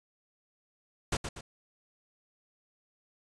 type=noise with echo; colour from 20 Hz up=pink; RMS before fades=-30 dBFS; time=1.12-1.17 s; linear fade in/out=5 ms; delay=120 ms; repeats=2; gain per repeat=-7 dB; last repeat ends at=1.41 s; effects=resampled to 22050 Hz